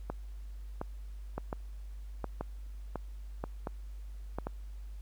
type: two click trains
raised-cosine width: 1 ms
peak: -21 / -21 dBFS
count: 7 / 4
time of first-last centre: 0.1-4.386 / 1.38-4.47 s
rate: 1.4 / 0.971 Hz
effects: added 50 Hz sine -41 dBFS peak until 5.01 s + pink hiss -66 dBFS RMS until 5.01 s